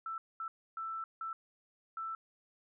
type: tone bursts at uneven times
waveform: sine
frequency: 1327 Hz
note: E6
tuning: 11 cents sharp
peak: -37 dBFS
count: 5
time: 0.06-0.18 / 0.4-0.48 / 0.77-1.04 / 1.21-1.33 / 1.97-2.15 s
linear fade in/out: 2 ms
effects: none